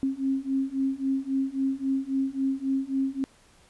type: beating tone pair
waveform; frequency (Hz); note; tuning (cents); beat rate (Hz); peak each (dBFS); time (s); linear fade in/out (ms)
sine; 266.9 / 270.6; C4 / C#4; +35 / -42; 3.7; -28 / -27; 0.03-3.24; 0
effects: pink hiss -58 dBFS RMS until 3.69 s + resampled to 24000 Hz